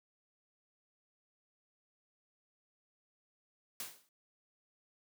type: noise with exponential decay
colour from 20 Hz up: white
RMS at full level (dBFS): -39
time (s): 3.8-4.09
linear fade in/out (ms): 1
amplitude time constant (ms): 63
effects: high-pass 150 Hz 12 dB/octave